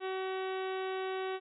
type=harmonic tone with a mistuned harmonic; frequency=378.2 Hz; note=F#4; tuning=38 cents sharp; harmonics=1 / 2 / 3 / 4 / 5 / 6 / 7 / 8 / 9 / 10; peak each=-35 / -41 / -45 / -47 / -49 / -51 / -52 / -53 / -54 / -55 dBFS; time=0-1.4 s; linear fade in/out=50 ms; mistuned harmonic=7; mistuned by=+26 cents; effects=none